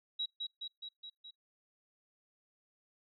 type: tone with echo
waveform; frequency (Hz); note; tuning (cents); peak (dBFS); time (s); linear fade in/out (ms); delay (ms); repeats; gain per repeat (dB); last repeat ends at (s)
sine; 3864; B7; -39; -33; 0.19-0.26; 10; 210; 5; -3; 1.31
effects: noise-tail reverb RT60 0.2 s tail -26 dB re dry